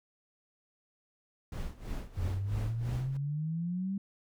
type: noise with tremolo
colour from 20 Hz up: brown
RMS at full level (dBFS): -36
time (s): 1.52-3.17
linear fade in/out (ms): 2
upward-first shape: sine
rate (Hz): 3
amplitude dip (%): 85
type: exponential sweep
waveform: sine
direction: up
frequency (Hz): 87.8 to 199.4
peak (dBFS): -31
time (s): 2.17-3.98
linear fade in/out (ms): 5
effects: none